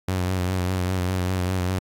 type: tone with vibrato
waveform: sawtooth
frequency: 91.8 Hz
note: F#2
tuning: 13 cents flat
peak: -18 dBFS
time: 0.08-1.79 s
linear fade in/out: 5 ms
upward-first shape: sine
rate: 5 Hz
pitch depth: 43 cents each way
effects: AAC 64 kbps